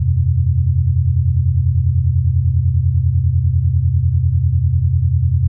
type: chord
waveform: sine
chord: E suspended second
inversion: none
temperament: equal with one note detuned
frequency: 82.41 / 92.5 / 126.72 Hz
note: E2 / F#2 / B2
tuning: 0 / 0 / +45 cents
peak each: -16 dBFS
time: 0-5.48 s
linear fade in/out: 10 ms
effects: none